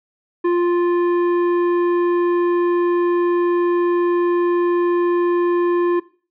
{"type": "tone with tanh clipping", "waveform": "sine", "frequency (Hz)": 349.2, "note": "F4", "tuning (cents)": 0, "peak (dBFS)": -16, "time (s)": [0.44, 6], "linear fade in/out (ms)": 10, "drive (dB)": 14, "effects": ["noise-tail reverb RT60 0.4 s tail -19 dB re dry", "low-pass 2000 Hz 12 dB/octave"]}